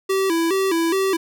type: tone with vibrato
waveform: square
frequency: 357.5 Hz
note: F4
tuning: 41 cents sharp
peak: -18 dBFS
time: 0.09-1.17 s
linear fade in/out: 10 ms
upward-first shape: square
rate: 2.4 Hz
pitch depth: 130 cents each way
effects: none